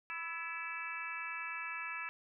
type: harmonic tone with a mistuned harmonic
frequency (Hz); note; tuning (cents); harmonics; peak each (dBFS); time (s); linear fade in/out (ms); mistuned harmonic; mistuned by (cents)
329.6; E4; 0; 3 / 4 / 5 / 6 / 7 / 8; -49 / -45 / -45 / -53 / -45 / -44; 0.1-2.09; 0; 5; +52
effects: none